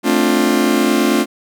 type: chord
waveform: 40% pulse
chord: D minor seventh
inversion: second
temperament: just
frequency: 220.2 / 264.3 / 293.7 / 352.4 Hz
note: A3 / C4 / D4 / F4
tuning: +2 / +18 / 0 / +16 cents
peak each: -17 dBFS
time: 0.03-1.26 s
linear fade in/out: 50 ms
effects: none